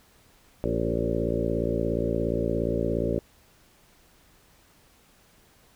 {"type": "harmonic tone with a mistuned harmonic", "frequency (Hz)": 57.1, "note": "A#1", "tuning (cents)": -35, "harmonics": [1, 2, 3, 4, 5, 6, 7, 8, 9, 10], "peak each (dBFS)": [-33, -33, -33, -33, -33, -33, -33, -33, -33, -33], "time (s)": [0.64, 3.19], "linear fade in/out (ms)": 0, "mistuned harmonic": 7, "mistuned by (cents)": -26, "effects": ["pink hiss -59 dBFS RMS until 5.75 s"]}